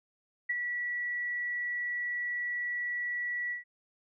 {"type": "tone with ADSR envelope", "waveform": "sine", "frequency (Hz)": 1944, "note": "B6", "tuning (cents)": -28, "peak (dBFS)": -26, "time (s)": [0.49, 3.64], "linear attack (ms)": 11, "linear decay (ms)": 30, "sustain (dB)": -5, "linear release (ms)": 130, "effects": []}